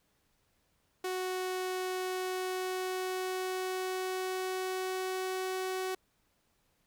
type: tone with pitch glide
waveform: sawtooth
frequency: 370 to 374.3 Hz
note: F#4 to F#4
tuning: 0 to +20 cents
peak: -29 dBFS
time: 1.04-5.95 s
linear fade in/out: 5 ms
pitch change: +20 cents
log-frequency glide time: 1.97-5.45 s
effects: pink hiss -74 dBFS RMS until 6.86 s